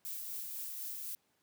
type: noise with tremolo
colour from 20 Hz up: violet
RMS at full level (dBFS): -41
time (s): 0.05-1.15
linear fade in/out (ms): 0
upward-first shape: sine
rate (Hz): 4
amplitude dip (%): 25
effects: pink hiss -75 dBFS RMS until 1.42 s + high-pass 150 Hz 12 dB/octave